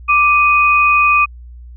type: tone pair together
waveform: sine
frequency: 1177.5 / 2495 Hz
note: D6 / D#7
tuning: +4 / +4 cents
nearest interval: octave + minor second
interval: 1300 cents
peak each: -11 dBFS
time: 0.08-1.26 s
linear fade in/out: 20 ms
effects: added 60 Hz sine -32 dBFS peak until 1.76 s